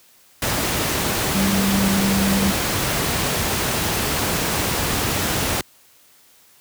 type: tone in noise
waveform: sine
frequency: 196 Hz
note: G3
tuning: in tune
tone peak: -18 dBFS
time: 1.35-2.52 s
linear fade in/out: 2 ms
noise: pink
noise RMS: -21 dBFS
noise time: 0.42-5.61 s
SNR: 0 dB
effects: white hiss -53 dBFS RMS until 6.6 s + high-pass 60 Hz 12 dB/octave